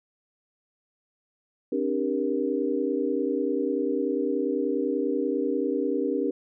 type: tone cluster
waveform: sine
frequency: 268.2 / 298.4 / 395.9 / 472.6 Hz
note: C4 / D4 / G4 / A#4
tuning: +43 / +28 / +17 / +24 cents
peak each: -29 dBFS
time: 1.72-6.31 s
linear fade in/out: 5 ms
effects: none